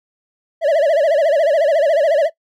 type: tone with vibrato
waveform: triangle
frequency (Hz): 610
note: D#5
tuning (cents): -34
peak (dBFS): -9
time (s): 0.61-2.3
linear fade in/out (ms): 50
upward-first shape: sine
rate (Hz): 14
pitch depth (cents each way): 170
effects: noise-tail reverb RT60 0.1 s tail -18 dB re dry